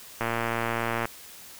click train, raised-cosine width 0.5 ms, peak -12 dBFS, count 99, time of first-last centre 0.21-1.055 s, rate 116 Hz, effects white hiss -46 dBFS RMS until 1.59 s

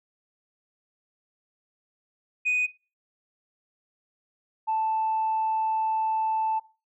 sine tone pair in turn, 2489 / 880 Hz, D#7 / A5, 0 / 0 cents, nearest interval octave + tritone, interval 1800 cents, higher first, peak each -20 / -22 dBFS, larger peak first, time 2.45-2.67 / 4.67-6.6 s, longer second, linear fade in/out 20 ms, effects noise-tail reverb RT60 0.3 s tail -18 dB re dry + tanh soft clip ceiling -19 dBFS

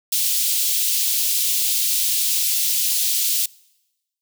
white high-pass noise, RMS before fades -20 dBFS, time 0.12-3.46 s, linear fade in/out 5 ms, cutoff 3000 Hz, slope 24 dB/octave, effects noise-tail reverb RT60 1.0 s tail -25 dB re dry

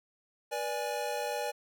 square chord, G# diminished, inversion first, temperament equal with one note detuned, 484.8 / 587.3 / 830.6 Hz, B4 / D5 / G#5, -32 / 0 / 0 cents, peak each -38 / -37 / -37 dBFS, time 0.51-1.52 s, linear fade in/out 20 ms, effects none

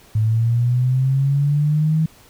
sine linear sweep, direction up, 107.2 to 160.2 Hz, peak -14 dBFS, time 0.15-2.06 s, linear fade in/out 5 ms, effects pink hiss -49 dBFS RMS until 2.29 s

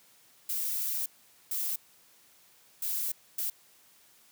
violet noise bursts at uneven times, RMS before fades -32 dBFS, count 4, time 0.49-1.06 / 1.51-1.76 / 2.82-3.12 / 3.38-3.5 s, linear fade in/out 5 ms, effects white hiss -61 dBFS RMS until 4.31 s + high-pass 80 Hz 12 dB/octave

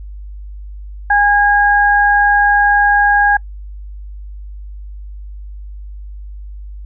sine tone pair together, 818 / 1636 Hz, G#5 / G#6, -26 / -26 cents, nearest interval octave, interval 1200 cents, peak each -11 dBFS, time 1.1-3.37 s, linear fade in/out 5 ms, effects noise-tail reverb RT60 0.1 s tail -26 dB re dry + added 50 Hz sine -27 dBFS peak until 6.85 s

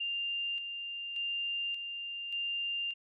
sine tone with tremolo, 2794 Hz, F7, in tune, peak -32 dBFS, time 0-2.94 s, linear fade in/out 10 ms, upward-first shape square, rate 0.86 Hz, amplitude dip 45%, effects none

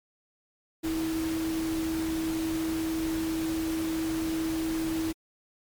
sine tone in noise, 322.4 Hz, E4, 38 cents flat, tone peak -27 dBFS, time 0.83-5.13 s, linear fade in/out 20 ms, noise pink, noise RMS -38 dBFS, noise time 0.83-5.13 s, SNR +8 dB, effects MP3 96 kbps

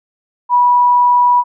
sine tone, 977 Hz, B5, 19 cents flat, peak -7 dBFS, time 0.49-1.44 s, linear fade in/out 50 ms, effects none

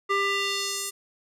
square tone with band-pass filter sweep, 396.9 Hz, G4, 22 cents sharp, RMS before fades -27 dBFS, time 0.09-0.91 s, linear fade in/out 20 ms, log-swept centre 1400 to 9600 Hz, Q 1.3, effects none

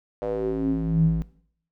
square tone with band-pass filter sweep, 54.7 Hz, A1, 9 cents flat, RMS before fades -24 dBFS, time 0.22-1.22 s, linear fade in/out 0 ms, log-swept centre 560 to 120 Hz, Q 6, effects noise-tail reverb RT60 0.6 s tail -18 dB re dry

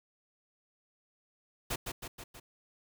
pink noise with echo, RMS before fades -34 dBFS, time 1.7-1.76 s, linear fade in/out 10 ms, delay 160 ms, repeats 4, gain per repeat -4 dB, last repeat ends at 2.4 s, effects none

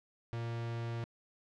45% pulse tone, 116.54 Hz, A#2, in tune, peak -36 dBFS, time 0.33-1.04 s, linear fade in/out 0 ms, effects low-pass 4000 Hz 12 dB/octave

